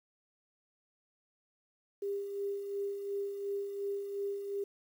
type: tone with tremolo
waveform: sine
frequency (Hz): 400.7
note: G4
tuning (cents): +38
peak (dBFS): -32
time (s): 2.02-4.64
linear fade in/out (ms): 5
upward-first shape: sine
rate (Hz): 2.8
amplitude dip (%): 50
effects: 10-bit